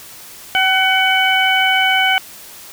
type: harmonic tone with a mistuned harmonic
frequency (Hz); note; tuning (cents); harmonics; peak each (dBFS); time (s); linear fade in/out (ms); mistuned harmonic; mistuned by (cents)
751; F#5; +26; 1 / 2 / 3 / 4; -17 / -17 / -17 / -17; 0.55-2.18; 0; 1; +25
effects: white hiss -37 dBFS RMS until 2.72 s